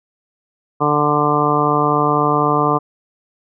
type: harmonic tone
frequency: 148 Hz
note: D3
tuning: 14 cents sharp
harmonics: 1 / 2 / 3 / 4 / 5 / 6 / 7 / 8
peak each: -22 / -21 / -20 / -25 / -21 / -25 / -19 / -19 dBFS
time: 0.8-2.79 s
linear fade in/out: 20 ms
effects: none